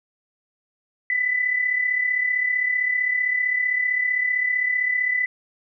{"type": "tone pair together", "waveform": "sine", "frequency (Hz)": [1964.5, 2000], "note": ["B6", "B6"], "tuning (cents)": [-10, 21], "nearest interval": "unison", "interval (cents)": 31, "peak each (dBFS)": [-27, -20], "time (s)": [1.1, 5.26], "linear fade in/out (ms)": 2, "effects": []}